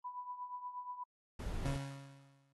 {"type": "tone with tremolo", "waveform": "sine", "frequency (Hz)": 990, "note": "B5", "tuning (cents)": 4, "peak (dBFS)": -39, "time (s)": [0.04, 1.04], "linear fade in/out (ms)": 10, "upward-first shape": "triangle", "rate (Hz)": 8.4, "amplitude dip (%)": 75}
{"type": "noise", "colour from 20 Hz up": "brown", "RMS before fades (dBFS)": -40, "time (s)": [1.39, 1.77], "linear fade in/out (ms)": 5}
{"type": "tone with exponential decay", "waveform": "35% pulse", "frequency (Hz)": 138, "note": "C#3", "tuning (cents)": -7, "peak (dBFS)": -32, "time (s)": [1.65, 2.53], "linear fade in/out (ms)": 5, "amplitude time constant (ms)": 190}
{"effects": ["AAC 32 kbps"]}